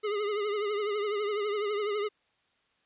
square tone with vibrato, 415.3 Hz, G#4, in tune, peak -29 dBFS, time 0.03-2.09 s, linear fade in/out 20 ms, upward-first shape triangle, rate 12 Hz, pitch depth 77 cents each way, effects white hiss -71 dBFS RMS until 2.85 s + resampled to 8000 Hz

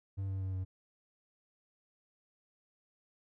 triangle tone with pitch steps, 97.3 / 96.02 / 94.75 / 93.5 Hz, G2 / G2 / F#2 / F#2, -12 / -35 / +42 / +19 cents, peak -32 dBFS, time 0.17-0.65 s, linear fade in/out 20 ms, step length 120 ms, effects none

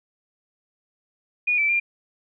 sine tone with pitch steps, 2451 / 2322 / 2391 Hz, D#7 / D7 / D7, -27 / -20 / +30 cents, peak -18 dBFS, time 1.47-1.8 s, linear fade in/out 10 ms, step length 110 ms, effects none

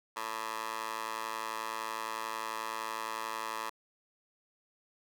15% pulse tone with high-pass filter, 111 Hz, A2, 16 cents sharp, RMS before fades -38 dBFS, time 0.16-3.7 s, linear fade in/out 10 ms, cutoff 900 Hz, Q 2.2, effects none

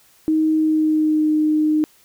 sine tone with pitch glide, 313.8 to 307 Hz, D#4 to D#4, +15 to -23 cents, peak -14 dBFS, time 0.28-1.84 s, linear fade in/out 0 ms, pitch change -38 cents, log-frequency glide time 0.53-1.3 s, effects white hiss -54 dBFS RMS until 2.04 s

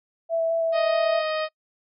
sine tone with vibrato, 659.3 Hz, E5, in tune, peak -20 dBFS, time 0.29-1.23 s, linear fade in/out 50 ms, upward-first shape square, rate 4.7 Hz, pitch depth 8 cents each way
harmonic tone, 624 Hz, D#5, 5 cents sharp, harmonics 1 / 2 / 3 / 4 / 5 / 6 / 7 / 8, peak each -25 / -31 / -35 / -37 / -39 / -41 / -42 / -43 dBFS, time 0.72-1.49 s, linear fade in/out 50 ms
effects noise-tail reverb RT60 0.1 s tail -24 dB re dry

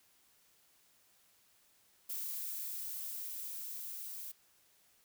violet noise with level ramp, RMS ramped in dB -40 to -45 dBFS, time 2.09-4.32 s, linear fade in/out 10 ms, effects white hiss -69 dBFS RMS until 5.04 s

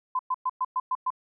sine tone bursts, 1019 Hz, C6, 46 cents flat, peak -23 dBFS, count 7, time 0.15-1.104 s, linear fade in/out 5 ms, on 42 ms, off 110 ms, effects none

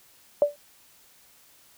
sine tone with exponential decay, 582 Hz, D5, 16 cents flat, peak -12 dBFS, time 0.42-0.56 s, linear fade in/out 1 ms, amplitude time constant 29 ms, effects white hiss -57 dBFS RMS until 1.77 s

